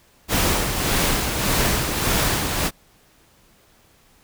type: noise with tremolo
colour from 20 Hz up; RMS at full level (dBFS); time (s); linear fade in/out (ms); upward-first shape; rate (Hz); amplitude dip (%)
pink; -19; 0.28-2.71; 50; sine; 1.7; 45
effects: pink hiss -56 dBFS RMS until 4.23 s